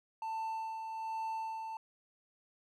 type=tone with tremolo; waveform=triangle; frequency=890 Hz; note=A5; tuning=20 cents sharp; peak=-33 dBFS; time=0.22-1.77 s; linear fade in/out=2 ms; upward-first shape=sine; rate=1.2 Hz; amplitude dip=40%; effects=none